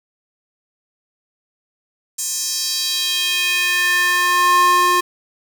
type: tone with high-pass filter sweep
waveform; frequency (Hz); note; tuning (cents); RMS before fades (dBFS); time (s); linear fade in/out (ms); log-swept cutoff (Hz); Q
square; 356.6; F4; +36; -17; 2.18-5.01; 10; 7200 to 750; 2.7
effects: 7-bit